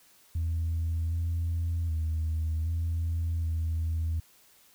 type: tone with pitch steps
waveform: sine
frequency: 82.3 / 84 / 79.7 / 83.1 / 81.3 Hz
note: E2 / E2 / D#2 / E2 / E2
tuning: -2 / +33 / +42 / +15 / -23 cents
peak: -25 dBFS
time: 0.35-4.2 s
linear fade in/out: 5 ms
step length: 770 ms
effects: tanh soft clip ceiling -24 dBFS + white hiss -60 dBFS RMS until 4.74 s